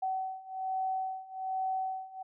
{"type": "beating tone pair", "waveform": "sine", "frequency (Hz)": [757, 758.2], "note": ["F#5", "F#5"], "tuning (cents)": [39, 42], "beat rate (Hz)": 1.2, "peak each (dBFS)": [-36, -34], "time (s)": [0.02, 2.23], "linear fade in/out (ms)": 10, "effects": []}